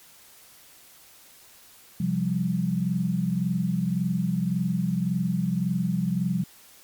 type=chord; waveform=sine; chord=C suspended fourth; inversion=none; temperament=just; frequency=130.81 / 174.42 / 196.22 Hz; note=C3 / F3 / G3; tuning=0 / -2 / +2 cents; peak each=-30 / -25 / -27 dBFS; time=2-6.44 s; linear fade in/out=5 ms; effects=white hiss -52 dBFS RMS until 6.83 s + MP3 96 kbps